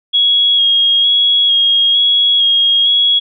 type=tone with vibrato; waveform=sine; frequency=3300 Hz; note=G#7; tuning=12 cents flat; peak=-8 dBFS; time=0.13-3.2 s; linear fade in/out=20 ms; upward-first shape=square; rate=1.1 Hz; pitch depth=18 cents each way; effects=none